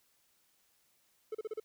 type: tone bursts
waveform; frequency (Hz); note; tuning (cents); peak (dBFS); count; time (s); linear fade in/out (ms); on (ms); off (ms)
triangle; 435.3; A4; -19; -33; 5; 1.32-1.6; 5; 28; 35
effects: white hiss -72 dBFS RMS until 1.64 s